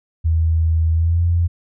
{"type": "tone with pitch glide", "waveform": "sine", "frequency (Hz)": [81.1, 85.63], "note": ["E2", "F2"], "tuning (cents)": [-28, -34], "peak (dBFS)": -13, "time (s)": [0.24, 1.48], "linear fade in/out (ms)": 20, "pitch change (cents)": 94, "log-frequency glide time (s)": [0.93, 1.22], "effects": []}